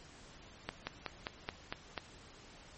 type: slowing click train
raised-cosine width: 0.3 ms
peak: -20 dBFS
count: 7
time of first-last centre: 0.69-1.978 s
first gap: 180 ms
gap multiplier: 1.07
effects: pink hiss -56 dBFS RMS until 2.77 s + MP3 32 kbps